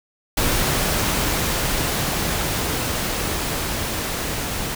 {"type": "noise with level ramp", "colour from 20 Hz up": "pink", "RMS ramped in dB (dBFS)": [-20, -26], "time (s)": [0.37, 4.75], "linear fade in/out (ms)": 5, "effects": []}